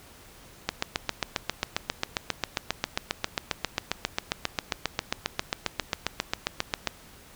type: click train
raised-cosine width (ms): 0.2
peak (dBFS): -7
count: 47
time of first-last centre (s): 0.69-6.873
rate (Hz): 7.44
effects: pink hiss -51 dBFS RMS until 7.35 s